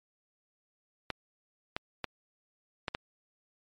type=clicks; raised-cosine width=0.3 ms; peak=-16 dBFS; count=5; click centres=1.103 / 1.765 / 2.043 / 2.882 / 2.949 s; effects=MP3 64 kbps